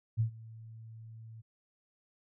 sine tone with ADSR envelope, 112.2 Hz, A2, 34 cents sharp, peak -24 dBFS, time 0.17-1.42 s, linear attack 32 ms, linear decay 100 ms, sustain -22 dB, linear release 19 ms, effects none

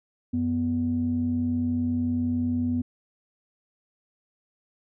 sine tone pair together, 92.5 / 246.7 Hz, F#2 / B3, 0 / -2 cents, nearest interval octave + perfect fourth, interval 1698 cents, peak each -29 / -23 dBFS, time 0.33-2.82 s, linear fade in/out 10 ms, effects tanh soft clip ceiling -16 dBFS

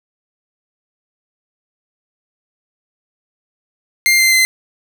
sawtooth tone with pitch steps, 2100 / 2081 / 2062 Hz, C7 / C7 / C7, +6 / -10 / -26 cents, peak -6 dBFS, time 4.06-4.45 s, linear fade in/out 0 ms, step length 130 ms, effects none

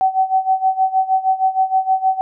sine tone with tremolo, 760 Hz, F#5, 46 cents sharp, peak -10 dBFS, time 0.01-2.21 s, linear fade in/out 0 ms, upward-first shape sine, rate 6.4 Hz, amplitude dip 85%, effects none

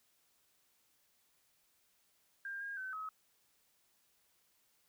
sine tone with pitch steps, 1598 / 1622 / 1528 / 1278 Hz, G6 / G#6 / G6 / D#6, +33 / -41 / -45 / +46 cents, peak -40 dBFS, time 2.45-3.09 s, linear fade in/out 2 ms, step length 160 ms, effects white hiss -74 dBFS RMS until 4.88 s

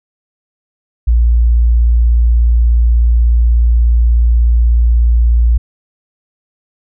sine tone, 58.27 Hz, A#1, in tune, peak -6 dBFS, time 1.07-5.58 s, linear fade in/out 10 ms, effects none

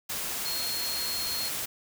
sine tone in noise, 4271 Hz, C8, 35 cents sharp, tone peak -32 dBFS, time 0.45-1.49 s, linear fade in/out 10 ms, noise white, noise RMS -33 dBFS, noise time 0.09-1.66 s, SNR -2 dB, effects none

